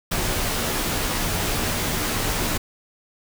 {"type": "noise with comb filter", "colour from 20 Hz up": "pink", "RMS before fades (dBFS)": -24, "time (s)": [0.11, 2.58], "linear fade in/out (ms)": 10, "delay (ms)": 15, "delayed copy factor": -0.5, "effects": []}